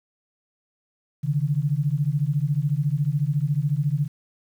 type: beating tone pair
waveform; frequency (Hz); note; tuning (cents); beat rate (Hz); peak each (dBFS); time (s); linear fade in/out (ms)
sine; 138.59 / 152.59; C#3 / D#3; 0 / -33; 14; -23; 1.23-4.08; 20
effects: 9-bit